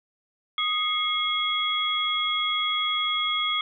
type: tone cluster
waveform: sine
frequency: 1243 / 2153 / 3326 Hz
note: D#6 / C7 / G#7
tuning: -2 / +49 / +2 cents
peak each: -28 / -30 / -25 dBFS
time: 0.58-3.61 s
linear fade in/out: 2 ms
effects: none